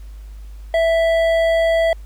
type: tone with hard clipping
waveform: sine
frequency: 659.3 Hz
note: E5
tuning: in tune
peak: -15 dBFS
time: 0.74-1.93 s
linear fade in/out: 2 ms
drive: 9 dB
effects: added 51 Hz sine -32 dBFS peak until 2.05 s + pink hiss -54 dBFS RMS until 2.05 s